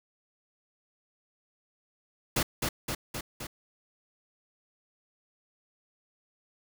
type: noise with echo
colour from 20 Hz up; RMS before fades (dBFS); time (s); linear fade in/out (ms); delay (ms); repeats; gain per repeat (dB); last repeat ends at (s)
pink; -27; 2.36-2.43; 5; 260; 4; -3; 3.47
effects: none